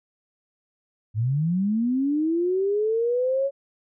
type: linear sweep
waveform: sine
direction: up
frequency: 101.4 to 559 Hz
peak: -20 dBFS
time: 1.14-3.51 s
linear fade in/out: 50 ms
effects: none